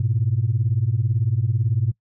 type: beating tone pair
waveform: sine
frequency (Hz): 103.83 / 121.83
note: G#2 / B2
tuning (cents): 0 / -23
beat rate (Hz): 18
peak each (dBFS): -20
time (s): 0-1.92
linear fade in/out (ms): 5
effects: noise-tail reverb RT60 0.1 s tail -21 dB re dry + tanh soft clip ceiling -11 dBFS